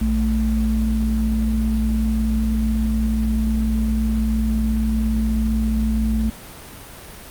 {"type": "tone pair together", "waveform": "sine", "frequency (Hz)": [58.27, 220], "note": ["A#1", "A3"], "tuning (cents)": [0, 0], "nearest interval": "octave + major seventh", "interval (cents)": 2300, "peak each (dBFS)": -19, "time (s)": [0.01, 6.3], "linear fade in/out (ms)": 5, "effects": ["pink hiss -38 dBFS RMS until 7.3 s", "Opus 32 kbps"]}